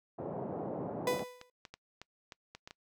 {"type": "band-pass noise", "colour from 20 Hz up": "white", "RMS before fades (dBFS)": -39, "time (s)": [0.18, 1.24], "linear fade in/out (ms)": 10, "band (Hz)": [120, 680], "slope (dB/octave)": 24}
{"type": "tone with exponential decay", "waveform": "35% pulse", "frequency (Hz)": 496.9, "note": "B4", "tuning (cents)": 11, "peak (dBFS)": -25, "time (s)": [1.07, 1.5], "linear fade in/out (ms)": 2, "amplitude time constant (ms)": 93}
{"type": "clicks", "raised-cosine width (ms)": 0.2, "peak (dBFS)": -29, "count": 10, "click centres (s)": [1.082, 1.194, 1.414, 1.652, 1.74, 2.016, 2.322, 2.55, 2.675, 2.709]}
{"effects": ["noise-tail reverb RT60 0.1 s tail -24 dB re dry"]}